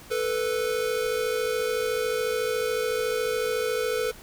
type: tone pair together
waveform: square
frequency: 440 / 493.9 Hz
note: A4 / B4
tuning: 0 / 0 cents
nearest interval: major second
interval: 200 cents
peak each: -28 dBFS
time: 0.1-4.12 s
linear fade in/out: 20 ms
effects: pink hiss -47 dBFS RMS until 4.22 s